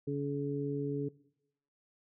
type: harmonic tone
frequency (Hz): 142.1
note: C#3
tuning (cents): +43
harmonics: 1 / 2 / 3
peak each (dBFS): -36 / -36 / -36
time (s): 0.07-1.09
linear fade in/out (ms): 10
effects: noise-tail reverb RT60 0.8 s tail -21 dB re dry